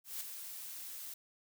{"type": "noise with ADSR envelope", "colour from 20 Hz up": "blue", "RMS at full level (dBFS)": -39, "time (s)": [0.04, 1.14], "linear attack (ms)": 170, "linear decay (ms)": 3, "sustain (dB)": -7, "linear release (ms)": 4, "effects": []}